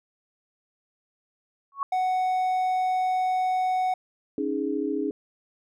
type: tone with exponential growth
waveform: sine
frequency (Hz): 1108.7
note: C#6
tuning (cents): 0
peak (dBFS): -20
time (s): 1.72-1.83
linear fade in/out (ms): 1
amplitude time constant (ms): 23
type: tone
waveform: triangle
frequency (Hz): 742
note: F#5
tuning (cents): +5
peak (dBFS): -20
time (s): 1.92-3.94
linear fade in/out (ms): 5
type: chord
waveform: sine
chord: C# suspended second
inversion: none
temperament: equal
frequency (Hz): 277.2 / 311.1 / 415.3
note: C#4 / D#4 / G#4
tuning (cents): 0 / 0 / 0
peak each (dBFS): -29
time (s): 4.38-5.11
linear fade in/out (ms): 2
effects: none